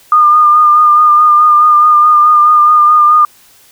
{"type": "tone with vibrato", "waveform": "sine", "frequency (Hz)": 1212, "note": "D#6", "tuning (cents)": -46, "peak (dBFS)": -3, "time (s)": [0.12, 3.25], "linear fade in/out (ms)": 2, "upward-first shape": "sine", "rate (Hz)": 4.7, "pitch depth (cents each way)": 25, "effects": ["white hiss -44 dBFS RMS until 3.71 s"]}